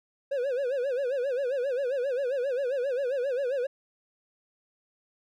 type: tone with vibrato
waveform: triangle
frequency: 523.3 Hz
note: C5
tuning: in tune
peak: -24 dBFS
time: 0.31-3.67 s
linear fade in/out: 10 ms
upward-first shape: sine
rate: 7.5 Hz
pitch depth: 150 cents each way
effects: none